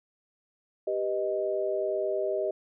sine chord, G augmented, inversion none, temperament equal, 392 / 493.9 / 622.3 Hz, G4 / B4 / D#5, 0 / 0 / 0 cents, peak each -30 / -35 / -29 dBFS, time 0.87-2.51 s, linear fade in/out 5 ms, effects none

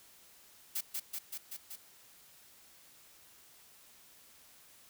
blue noise with echo, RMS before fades -35 dBFS, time 0.75-0.81 s, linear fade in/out 10 ms, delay 190 ms, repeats 5, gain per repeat -2 dB, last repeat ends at 1.76 s, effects white hiss -60 dBFS RMS until 4.89 s

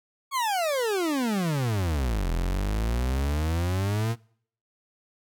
40% pulse exponential two-way sweep, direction down then up, 1135 to 41.2 to 117.8 Hz, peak -23 dBFS, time 0.31-4.16 s, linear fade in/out 50 ms, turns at 2.31 s, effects noise-tail reverb RT60 0.6 s tail -25 dB re dry

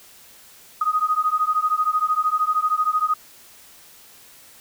sine beating tone pair, 1242 / 1255 Hz, D#6 / D#6, -3 / +15 cents, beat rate 13 Hz, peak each -21 dBFS, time 0.81-3.14 s, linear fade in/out 5 ms, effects white hiss -48 dBFS RMS until 4.6 s

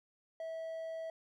triangle tone, 650 Hz, E5, 24 cents flat, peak -37 dBFS, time 0.4-1.1 s, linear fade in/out 2 ms, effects none

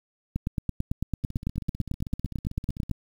two click trains, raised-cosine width 5 ms, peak -14 / -24 dBFS, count 24 / 27, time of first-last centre 0.36-2.913 / 1.24-2.896 s, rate 9.01 / 15.7 Hz, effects 8-bit

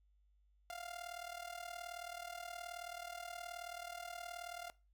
sawtooth tone with amplitude modulation, 698.5 Hz, F5, in tune, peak -38 dBFS, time 0.7-4.7 s, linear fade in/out 0 ms, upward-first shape sine, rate 38.8 Hz, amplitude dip 85%, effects noise-tail reverb RT60 0.3 s tail -21 dB re dry + added 50 Hz sine -69 dBFS peak until 4.93 s

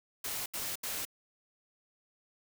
white noise bursts, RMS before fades -37 dBFS, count 3, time 0.24-1.052 s, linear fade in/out 5 ms, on 220 ms, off 76 ms, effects none

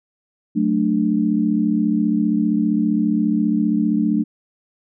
sine chord, D major, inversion first, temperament equal with one note detuned, 185 / 220 / 295.7 Hz, F#3 / A3 / D4, 0 / 0 / +12 cents, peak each -22 / -18 / -20 dBFS, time 0.55-4.24 s, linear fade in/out 20 ms, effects none

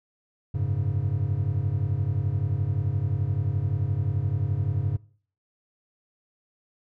triangle chord, F# suspended second, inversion none, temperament just, 92.5 / 104.06 / 138.75 Hz, F#2 / G#2 / C#3, 0 / +4 / +2 cents, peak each -27 / -25 / -26 dBFS, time 0.54-4.97 s, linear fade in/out 10 ms, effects noise-tail reverb RT60 0.5 s tail -22 dB re dry

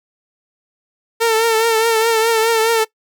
sawtooth tone with vibrato, 451.1 Hz, A4, 43 cents sharp, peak -8 dBFS, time 1.2-2.85 s, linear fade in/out 20 ms, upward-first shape triangle, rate 4.8 Hz, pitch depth 56 cents each way, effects noise-tail reverb RT60 0.1 s tail -20 dB re dry

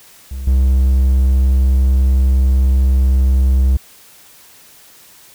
triangle tone with level steps, 65.41 Hz, C2, in tune, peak -20 / -7 dBFS, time 0.31-3.77 s, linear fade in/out 5 ms, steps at 0.47 s, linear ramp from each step 5 ms, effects white hiss -44 dBFS RMS until 5.34 s

